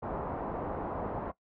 white low-pass noise, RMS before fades -36 dBFS, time 0.02-1.32 s, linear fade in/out 20 ms, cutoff 970 Hz, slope 24 dB/octave, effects noise-tail reverb RT60 0.1 s tail -18 dB re dry

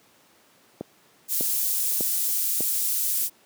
click train, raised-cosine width 2 ms, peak -15 dBFS, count 4, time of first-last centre 0.81-2.606 s, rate 1.67 Hz
pink high-pass noise, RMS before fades -25 dBFS, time 1.28-3.3 s, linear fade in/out 50 ms, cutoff 11000 Hz, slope 12 dB/octave
effects pink hiss -58 dBFS RMS until 3.45 s + high-pass 200 Hz 12 dB/octave

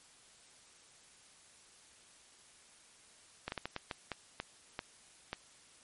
slowing click train, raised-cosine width 0.3 ms, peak -21 dBFS, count 10, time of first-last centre 3.48-5.331 s, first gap 41 ms, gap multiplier 1.38, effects white hiss -61 dBFS RMS until 5.83 s + MP3 48 kbps

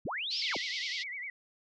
sine linear two-way sweep, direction up then down, 51.91 to 5470 to 106.9 Hz, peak -33 dBFS, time 0.05-0.57 s, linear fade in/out 5 ms, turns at 0.39 s
white band-pass noise, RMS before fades -38 dBFS, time 0.3-1.04 s, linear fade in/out 20 ms, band 2700 to 5100 Hz, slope 48 dB/octave
sine tone with vibrato, 2106 Hz, C7, 11 cents sharp, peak -37 dBFS, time 0.42-1.3 s, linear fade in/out 2 ms, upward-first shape sine, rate 9.9 Hz, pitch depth 140 cents each way
effects none

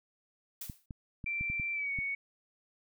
blue noise with exponential decay, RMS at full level -38 dBFS, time 0.61-0.86 s, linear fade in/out 5 ms, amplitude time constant 54 ms
clicks, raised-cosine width 5 ms, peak -28 dBFS, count 7, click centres 0.698 / 0.908 / 1.242 / 1.41 / 1.5 / 1.598 / 1.988 s
sine tone with pitch glide, 2349 to 2225 Hz, D7 to C#7, 0 to +6 cents, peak -32 dBFS, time 1.26-2.15 s, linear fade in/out 5 ms, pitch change -94 cents, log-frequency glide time 1.73-1.92 s
effects none

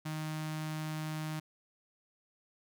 sawtooth tone with notch filter, 155.56 Hz, D#3, in tune, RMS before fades -38 dBFS, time 0.05-1.4 s, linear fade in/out 10 ms, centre 460 Hz, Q 1.6, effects none

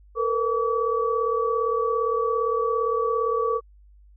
sine tone cluster, 452.2 / 489.7 / 1144 Hz, A4 / B4 / D6, +47 / -15 / -46 cents, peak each -24 / -27 / -25 dBFS, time 0.15-3.61 s, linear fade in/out 50 ms, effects added 50 Hz sine -49 dBFS peak until 4.16 s

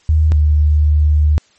sine tone pair in turn, 77.78 / 75.3 Hz, D#2 / D2, 0 / +44 cents, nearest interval minor second, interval 56 cents, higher first, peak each -8 dBFS, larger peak neither, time 0.09-0.32 / 0.32-1.38 s, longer second, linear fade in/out 0 ms, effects white hiss -53 dBFS RMS until 1.58 s + MP3 32 kbps

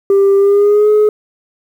sine tone with pitch glide, 395 to 423.4 Hz, G4 to G#4, +13 to +33 cents, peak -4 dBFS, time 0.1-1.09 s, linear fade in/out 2 ms, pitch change +120 cents, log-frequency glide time 0.37-0.89 s, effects tanh soft clip ceiling -5 dBFS + 7-bit

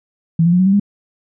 sine tone with pitch steps, 164.81 / 171.81 / 179.1 / 186.71 / 194.64 / 202.9 Hz, E3 / F3 / F3 / F#3 / G3 / G#3, 0 / -28 / +44 / +16 / -12 / -40 cents, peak -9 dBFS, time 0.39-0.798 s, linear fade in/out 5 ms, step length 68 ms, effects none

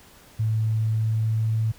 sine tone with pitch glide, 110 to 111.02 Hz, A2 to A2, 0 to +16 cents, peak -20 dBFS, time 0.39-1.72 s, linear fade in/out 10 ms, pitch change +16 cents, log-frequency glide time 0.56-1.6 s, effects pink hiss -51 dBFS RMS until 1.78 s

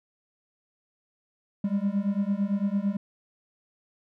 triangle beating tone pair, 196 / 204.9 Hz, G3 / G#3, 0 / -23 cents, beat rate 8.9 Hz, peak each -25 dBFS, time 1.64-2.97 s, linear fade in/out 5 ms, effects none

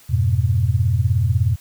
sine chord, F diminished, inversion none, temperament equal, 87.31 / 103.83 / 123.47 Hz, F2 / Ab2 / Cb3, 0 / 0 / 0 cents, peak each -19 dBFS, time 0.09-1.56 s, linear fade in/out 20 ms, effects white hiss -49 dBFS RMS until 1.6 s

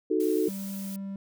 sine chord, D# diminished, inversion none, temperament equal, 311.1 / 370 / 440 Hz, D#4 / F#4 / A4, 0 / 0 / 0 cents, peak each -27 dBFS, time 0.1-0.49 s, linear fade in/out 10 ms
blue noise, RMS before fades -43 dBFS, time 0.2-0.96 s, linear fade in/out 2 ms
triangle tone, 196 Hz, G3, in tune, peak -31 dBFS, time 0.48-1.16 s, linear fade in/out 2 ms
effects none

